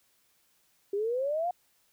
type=exponential sweep; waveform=sine; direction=up; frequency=390.6 to 730 Hz; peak=-27 dBFS; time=0.93-1.51 s; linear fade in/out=5 ms; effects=white hiss -69 dBFS RMS until 1.92 s